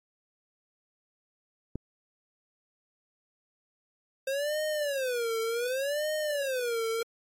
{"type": "click", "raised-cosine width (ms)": 3, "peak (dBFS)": -21, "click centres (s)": 1.756}
{"type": "tone with vibrato", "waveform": "square", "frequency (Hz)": 527, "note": "C5", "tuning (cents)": 12, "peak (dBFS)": -29, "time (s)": [4.27, 7.03], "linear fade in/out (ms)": 5, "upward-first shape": "sine", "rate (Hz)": 0.67, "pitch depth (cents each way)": 270}
{"effects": ["AAC 48 kbps"]}